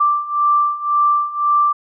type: beating tone pair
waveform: sine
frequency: 1174.7 / 1176.6 Hz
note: D6 / D6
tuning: 0 / +3 cents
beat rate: 1.9 Hz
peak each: -18 / -15 dBFS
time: 0-1.73 s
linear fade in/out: 10 ms
effects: none